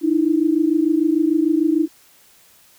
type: tone pair together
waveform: sine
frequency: 302.9 / 329.6 Hz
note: D#4 / E4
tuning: -46 / 0 cents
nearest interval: minor second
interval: 146 cents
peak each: -17 dBFS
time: 0.01-1.88 s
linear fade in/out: 50 ms
effects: white hiss -52 dBFS RMS until 2.78 s